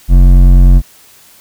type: tone with hard clipping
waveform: triangle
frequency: 45 Hz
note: F#1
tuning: 47 cents flat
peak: -3 dBFS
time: 0.08-0.82 s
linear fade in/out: 50 ms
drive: 14 dB
effects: white hiss -42 dBFS RMS until 1.4 s